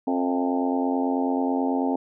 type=harmonic tone with a mistuned harmonic; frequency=89.2 Hz; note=F2; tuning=37 cents sharp; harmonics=3 / 4 / 5 / 6 / 7 / 8 / 9 / 10; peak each=-23 / -34 / -31 / -37 / -34 / -33 / -31 / -35 dBFS; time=0.07-1.96 s; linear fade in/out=5 ms; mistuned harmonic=8; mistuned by=-38 cents; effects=none